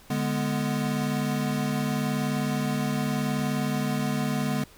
square chord, G# diminished, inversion second, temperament equal, 146.83 / 207.7 / 246.9 Hz, D3 / G#3 / B3, 0 / 0 / 0 cents, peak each -30 dBFS, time 0.1-4.64 s, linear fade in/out 5 ms, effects pink hiss -53 dBFS RMS until 4.77 s

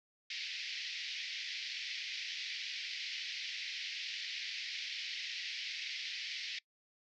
pink band-pass noise, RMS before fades -42 dBFS, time 0.3-6.59 s, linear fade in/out 5 ms, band 2000 to 5300 Hz, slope 48 dB/octave, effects noise-tail reverb RT60 0.1 s tail -23 dB re dry

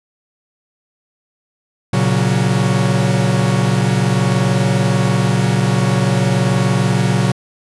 45% pulse chord, F# major, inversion first, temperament equal with one note detuned, 118.1 / 138.59 / 185 Hz, A#2 / C#3 / F#3, +23 / 0 / 0 cents, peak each -17 dBFS, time 1.93-7.32 s, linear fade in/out 5 ms, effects resampled to 24000 Hz

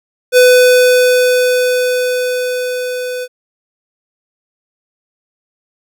square tone with level ramp, 500 Hz, B4, 21 cents sharp, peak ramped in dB -4 to -20 dBFS, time 0.32-3.28 s, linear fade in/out 50 ms, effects none

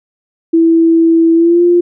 sine tone with pitch glide, 329.6 to 349.2 Hz, E4 to F4, 0 to 0 cents, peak -5 dBFS, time 0.53-1.81 s, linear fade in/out 10 ms, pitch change +100 cents, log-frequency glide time 1.34-1.63 s, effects none

